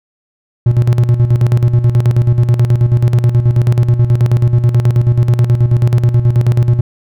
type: tone with tremolo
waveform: triangle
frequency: 120 Hz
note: B2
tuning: 49 cents flat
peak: -3 dBFS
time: 0.66-6.81 s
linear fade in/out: 5 ms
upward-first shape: square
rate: 9.3 Hz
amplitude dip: 65%
effects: none